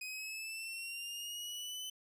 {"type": "linear sweep", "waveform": "sawtooth", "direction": "up", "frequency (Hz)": [2502, 3036], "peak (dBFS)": -38, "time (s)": [0.01, 1.9], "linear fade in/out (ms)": 5, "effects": ["resampled to 32000 Hz"]}